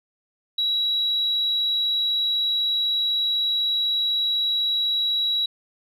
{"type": "tone", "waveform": "sine", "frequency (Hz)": 3888, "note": "B7", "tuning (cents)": -28, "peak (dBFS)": -19, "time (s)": [0.58, 5.46], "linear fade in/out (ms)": 5, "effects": ["tanh soft clip ceiling -15 dBFS"]}